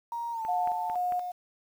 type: tone with pitch glide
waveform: sine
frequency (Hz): 937 to 884.4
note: A#5 to A5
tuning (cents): +9 to +9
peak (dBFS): -31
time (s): 0.12-0.95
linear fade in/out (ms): 2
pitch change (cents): -100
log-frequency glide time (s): 0.32-0.43
type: click train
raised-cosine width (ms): 0.5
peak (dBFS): -27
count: 4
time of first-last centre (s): 0.45-1.123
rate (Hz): 4.46
type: tone with tremolo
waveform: sine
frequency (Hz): 720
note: F#5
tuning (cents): -47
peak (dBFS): -26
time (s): 0.48-1.32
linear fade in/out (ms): 10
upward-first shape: square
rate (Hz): 2.1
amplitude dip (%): 50
effects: 9-bit